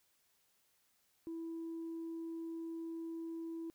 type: tone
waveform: sine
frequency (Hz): 329.6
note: E4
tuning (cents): 0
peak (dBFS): -39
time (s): 1.27-3.7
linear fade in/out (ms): 0
effects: tanh soft clip ceiling -38 dBFS + white hiss -75 dBFS RMS until 3.74 s